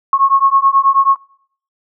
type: beating tone pair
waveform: sine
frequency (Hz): 1088 / 1097.3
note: C#6 / C#6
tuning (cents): -33 / -18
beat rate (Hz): 9.3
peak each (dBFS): -12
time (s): 0.13-1.16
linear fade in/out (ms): 2
effects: noise-tail reverb RT60 0.6 s tail -23 dB re dry